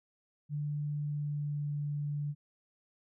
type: tone with pitch glide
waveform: sine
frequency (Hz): 147.4 to 146.13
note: D3 to D3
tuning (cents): +7 to -8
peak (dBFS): -32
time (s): 0.49-2.35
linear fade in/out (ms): 50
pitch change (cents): -15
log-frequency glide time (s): 0.95-1.71
effects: none